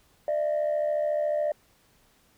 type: tone pair together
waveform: sine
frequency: 598 / 672 Hz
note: D5 / E5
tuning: +31 / +33 cents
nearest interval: major second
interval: 202 cents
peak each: -23 / -29 dBFS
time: 0.28-1.52 s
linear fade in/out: 2 ms
effects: tanh soft clip ceiling -20 dBFS + pink hiss -63 dBFS RMS until 2.37 s